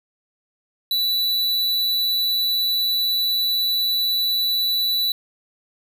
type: tone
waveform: square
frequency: 3958 Hz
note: B7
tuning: 3 cents sharp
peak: -19 dBFS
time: 0.91-5.12 s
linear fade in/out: 2 ms
effects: none